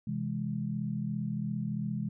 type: chord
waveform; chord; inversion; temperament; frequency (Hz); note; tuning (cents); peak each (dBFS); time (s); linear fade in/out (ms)
sine; C augmented; none; equal with one note detuned; 130.13 / 164.81 / 207.7; C3 / E3 / G#3; -9 / 0 / 0; -36 / -36 / -34; 0.07-2.09; 5
effects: none